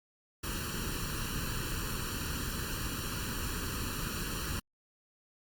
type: noise with comb filter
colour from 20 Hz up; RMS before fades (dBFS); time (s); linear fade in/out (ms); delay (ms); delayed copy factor
pink; -36; 0.43-4.6; 10; 0.7; +0.9
effects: Opus 48 kbps